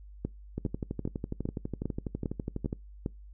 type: two click trains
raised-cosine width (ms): 3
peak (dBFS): -18 / -20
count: 8 / 27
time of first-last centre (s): 0.25-3.061 / 0.58-2.729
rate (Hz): 2.49 / 12.1
effects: noise-tail reverb RT60 0.2 s tail -24 dB re dry + added 50 Hz sine -46 dBFS peak until 3.33 s